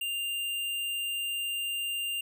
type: tone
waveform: square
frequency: 2794 Hz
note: F7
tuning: in tune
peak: -31 dBFS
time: 0.01-2.21 s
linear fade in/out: 5 ms
effects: none